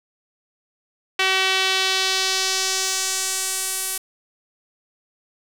sawtooth tone with band-pass filter sweep, 380 Hz, F#4, 46 cents sharp, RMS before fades -22 dBFS, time 1.19-3.98 s, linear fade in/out 5 ms, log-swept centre 2700 to 11000 Hz, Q 1.5, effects 7-bit

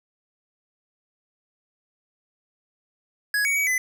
square tone with pitch steps, 1670 / 2245 / 2270 / 2016 Hz, G#6 / C#7 / C#7 / B6, +9 / +21 / +41 / +35 cents, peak -21 dBFS, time 3.34-3.78 s, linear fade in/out 2 ms, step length 110 ms, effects none

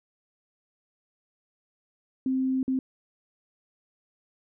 sine tone with dropouts, 261.6 Hz, C4, in tune, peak -23 dBFS, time 2.26-2.79 s, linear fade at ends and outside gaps 2 ms, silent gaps 2.63-2.679 s, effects none

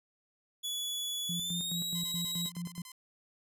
sawtooth tone with pitch glide, 3410 to 3850 Hz, G#7 to B7, +45 to -45 cents, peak -31 dBFS, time 0.63-2.5 s, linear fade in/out 20 ms, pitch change +210 cents, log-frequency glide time 1.33-1.8 s
sine tone with tremolo, 173.3 Hz, F3, 13 cents flat, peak -35 dBFS, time 1.29-2.82 s, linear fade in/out 5 ms, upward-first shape square, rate 4.7 Hz, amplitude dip 80%
5% pulse tone bursts, 1028 Hz, C6, 31 cents flat, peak -35 dBFS, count 10, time 1.95-2.919 s, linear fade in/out 2 ms, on 69 ms, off 31 ms
effects none

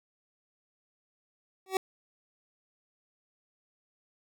25% pulse tone with exponential growth, 380 Hz, F#4, 46 cents sharp, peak -18 dBFS, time 1.66-1.77 s, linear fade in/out 2 ms, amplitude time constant 23 ms, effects none

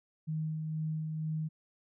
sine tone with tremolo, 156.7 Hz, D#3, 13 cents sharp, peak -31 dBFS, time 0.27-1.49 s, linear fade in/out 20 ms, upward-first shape sine, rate 2.1 Hz, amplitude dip 30%, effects none

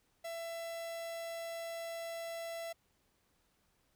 45% pulse tone, 668 Hz, E5, 23 cents sharp, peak -40 dBFS, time 0.24-2.73 s, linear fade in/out 10 ms, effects pink hiss -75 dBFS RMS until 3.95 s

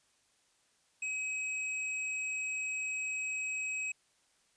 sine tone with tanh clipping, 2544 Hz, D#7, 38 cents sharp, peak -35 dBFS, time 1.02-3.92 s, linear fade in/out 5 ms, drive 18 dB, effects white hiss -71 dBFS RMS until 4.56 s + resampled to 22050 Hz

